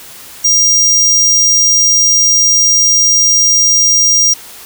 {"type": "tone", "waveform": "square", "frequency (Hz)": 5700, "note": "F8", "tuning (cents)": 34, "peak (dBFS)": -7, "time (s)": [0.44, 4.34], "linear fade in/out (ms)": 10, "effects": ["white hiss -33 dBFS RMS until 4.65 s"]}